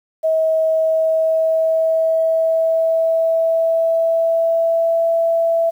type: tone with pitch glide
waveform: sine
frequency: 640 to 664.5 Hz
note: D#5 to E5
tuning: +49 to +14 cents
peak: -13 dBFS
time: 0.23-5.71 s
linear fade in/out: 20 ms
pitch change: +65 cents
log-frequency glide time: 0.66-5.07 s
effects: 8-bit